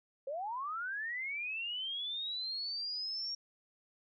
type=linear sweep; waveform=sine; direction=up; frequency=518 to 5588 Hz; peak=-36 dBFS; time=0.27-3.35 s; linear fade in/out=5 ms; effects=none